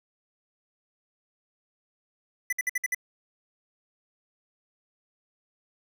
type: tone bursts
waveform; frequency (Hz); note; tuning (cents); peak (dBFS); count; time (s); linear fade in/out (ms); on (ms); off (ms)
square; 1994; B6; +16; -25; 6; 2.5-2.947; 5; 27; 57
effects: none